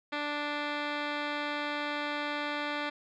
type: tone with low-pass filter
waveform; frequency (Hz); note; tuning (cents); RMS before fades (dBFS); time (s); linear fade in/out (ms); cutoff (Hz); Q
10% pulse; 293.7; D4; 0; -34; 0.12-2.9; 10; 3000; 8.1
effects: none